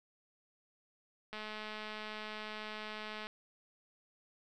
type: click train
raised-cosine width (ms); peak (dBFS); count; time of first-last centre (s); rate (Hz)
0.3; -28; 416; 1.33-3.269; 214
effects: none